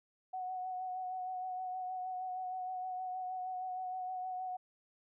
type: tone with vibrato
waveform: sine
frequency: 740 Hz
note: F#5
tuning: in tune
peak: -37 dBFS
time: 0.33-4.57 s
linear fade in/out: 10 ms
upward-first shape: sine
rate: 6.4 Hz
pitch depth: 22 cents each way
effects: none